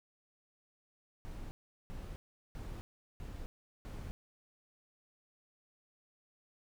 brown noise bursts, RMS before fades -44 dBFS, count 5, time 1.25-4.11 s, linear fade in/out 0 ms, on 260 ms, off 390 ms, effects none

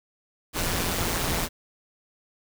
pink noise with amplitude modulation, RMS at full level -24 dBFS, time 0.53-1.49 s, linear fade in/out 50 ms, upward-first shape sine, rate 172 Hz, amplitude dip 60%, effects none

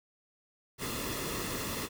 pink noise with comb filter, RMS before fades -36 dBFS, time 0.78-1.89 s, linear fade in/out 50 ms, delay 1.3 ms, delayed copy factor -0.6, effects none

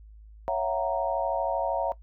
sine chord, F# dominant seventh, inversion second, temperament equal with one note detuned, 554.4 / 667.3 / 740 / 932.3 Hz, C#5 / E5 / F#5 / A#5, 0 / +21 / 0 / 0 cents, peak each -30 / -29 / -31 / -31 dBFS, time 0.48-1.92 s, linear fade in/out 0 ms, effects noise-tail reverb RT60 0.1 s tail -17 dB re dry + added 53 Hz sine -46 dBFS peak until 2.02 s

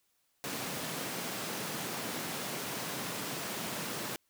pink high-pass noise, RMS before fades -38 dBFS, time 0.44-4.16 s, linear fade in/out 0 ms, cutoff 140 Hz, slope 24 dB/octave, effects white hiss -75 dBFS RMS until 4.29 s

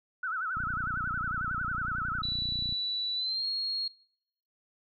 sine tone with vibrato, 1396.9 Hz, F6, in tune, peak -30 dBFS, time 0.23-2.22 s, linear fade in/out 5 ms, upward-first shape sine, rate 11 Hz, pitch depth 160 cents each way
click train, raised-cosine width 5 ms, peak -28 dBFS, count 65, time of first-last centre 0.57-2.725 s, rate 29.7 Hz
sine tone with pitch glide, 3951 to 4284 Hz, B7 to C8, 0 to +40 cents, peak -29 dBFS, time 2.23-3.88 s, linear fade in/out 5 ms, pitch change +140 cents, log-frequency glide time 3.15-3.47 s
effects noise-tail reverb RT60 0.7 s tail -22 dB re dry

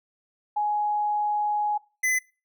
sine / square tone pair in turn, 836 / 2021 Hz, G#5 / B6, +11 / +39 cents, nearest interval octave + minor third, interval 1528 cents, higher second, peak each -22 dBFS, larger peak neither, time 0.56-1.78 / 2.03-2.19 s, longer first, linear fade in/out 10 ms, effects noise-tail reverb RT60 0.3 s tail -20 dB re dry

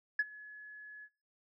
sine tone with ADSR envelope, 1699 Hz, G#6, 39 cents sharp, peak -23 dBFS, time 0.19-1.09 s, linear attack 5 ms, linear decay 36 ms, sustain -24 dB, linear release 55 ms, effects noise-tail reverb RT60 0.4 s tail -23 dB re dry + tanh soft clip ceiling -23 dBFS

